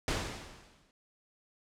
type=noise with exponential decay; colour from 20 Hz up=pink; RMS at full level=-30 dBFS; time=0.08-0.91 s; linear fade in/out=1 ms; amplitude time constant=180 ms; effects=low-pass 7000 Hz 12 dB/octave